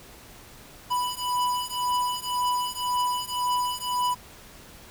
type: beating tone pair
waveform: square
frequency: 987.8 / 989.7 Hz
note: B5 / B5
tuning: 0 / +3 cents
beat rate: 1.9 Hz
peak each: -29 / -28 dBFS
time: 0.9-4.15 s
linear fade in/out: 20 ms
effects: pink hiss -48 dBFS RMS until 4.9 s